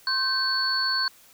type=tone cluster; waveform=sine; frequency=1057 / 1549 / 4427 Hz; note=C6 / G6 / C#8; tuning=+17 / -21 / -3 cents; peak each=-31 / -27 / -24 dBFS; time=0.07-1.08 s; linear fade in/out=2 ms; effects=white hiss -54 dBFS RMS until 1.33 s